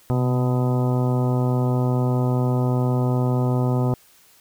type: harmonic tone with a mistuned harmonic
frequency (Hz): 125.1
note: B2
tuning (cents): +23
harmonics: 1 / 2 / 3 / 4 / 5 / 6 / 7 / 8 / 10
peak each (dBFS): -19 / -25 / -29 / -31 / -33 / -35 / -36 / -37 / -39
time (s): 0.1-3.94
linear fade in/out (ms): 0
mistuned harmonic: 1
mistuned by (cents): +31
effects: white hiss -54 dBFS RMS until 4.4 s